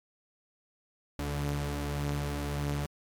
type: tone pair together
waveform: sawtooth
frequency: 71.4 / 144.46 Hz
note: D2 / D3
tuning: -48 / -28 cents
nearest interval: octave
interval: 1220 cents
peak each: -30 / -29 dBFS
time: 1.19-2.86 s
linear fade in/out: 0 ms
effects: MP3 96 kbps